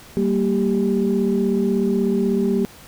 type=tone cluster; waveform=sine; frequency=193.7 / 230 / 392.8 Hz; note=G3 / A#3 / G4; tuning=-20 / -23 / +4 cents; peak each=-20 dBFS; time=0.17-2.65 s; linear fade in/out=0 ms; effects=tanh soft clip ceiling -9 dBFS + pink hiss -44 dBFS RMS until 2.87 s